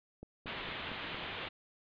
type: click train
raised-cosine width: 2 ms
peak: -33 dBFS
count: 5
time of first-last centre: 0.23-1.145 s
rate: 4.37 Hz
type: low-pass noise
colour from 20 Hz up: white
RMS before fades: -42 dBFS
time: 0.46-1.49 s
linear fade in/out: 10 ms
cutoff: 3600 Hz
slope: 48 dB/octave
effects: resampled to 11025 Hz